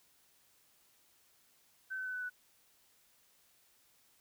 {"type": "tone with pitch steps", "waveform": "sine", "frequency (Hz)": [1533, 1520.7, 1508.4, 1496.3, 1484.2], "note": ["G6", "F#6", "F#6", "F#6", "F#6"], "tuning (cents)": [-39, 47, 33, 19, 5], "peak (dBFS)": -37, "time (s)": [1.9, 2.3], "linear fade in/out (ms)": 20, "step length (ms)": 80, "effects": ["white hiss -69 dBFS RMS until 4.2 s"]}